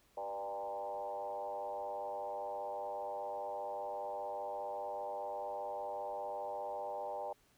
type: tone with frequency modulation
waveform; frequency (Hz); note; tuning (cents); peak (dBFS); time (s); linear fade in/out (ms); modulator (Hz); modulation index
sine; 698.5; F5; 0; -38; 0.17-7.33; 5; 105; 2
effects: pink hiss -70 dBFS RMS until 7.57 s